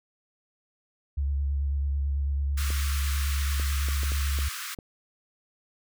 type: tone with vibrato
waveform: sine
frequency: 70.1 Hz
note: C#2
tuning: 20 cents sharp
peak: -24 dBFS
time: 1.17-4.49 s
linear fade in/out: 10 ms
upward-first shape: square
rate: 9.1 Hz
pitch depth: 24 cents each way
type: high-pass noise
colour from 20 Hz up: pink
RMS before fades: -36 dBFS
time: 2.57-4.75 s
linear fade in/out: 10 ms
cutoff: 1100 Hz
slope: 96 dB/octave
type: clicks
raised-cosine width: 2 ms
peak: -26 dBFS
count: 7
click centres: 2.704 / 3.598 / 3.886 / 4.033 / 4.119 / 4.388 / 4.788 s
effects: none